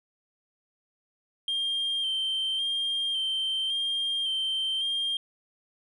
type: tone with vibrato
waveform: sine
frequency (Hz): 3165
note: G7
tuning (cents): +16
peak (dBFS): -24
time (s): 1.48-5.17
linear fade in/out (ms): 2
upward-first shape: square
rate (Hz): 0.9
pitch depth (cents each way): 22
effects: tanh soft clip ceiling -24 dBFS